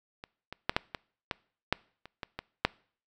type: clicks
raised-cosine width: 0.3 ms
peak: -25 / -23 / -9 / -8 / -18 / -14 / -8 / -29 / -20 / -19 / -6 dBFS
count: 11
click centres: 0.239 / 0.526 / 0.695 / 0.765 / 0.948 / 1.312 / 1.726 / 2.056 / 2.232 / 2.39 / 2.65 s
effects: noise-tail reverb RT60 0.5 s tail -24 dB re dry